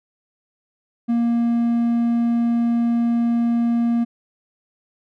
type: tone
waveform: triangle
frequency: 234.7 Hz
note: A#3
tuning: 12 cents sharp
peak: -14 dBFS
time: 1.08-4.05 s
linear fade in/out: 20 ms
effects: none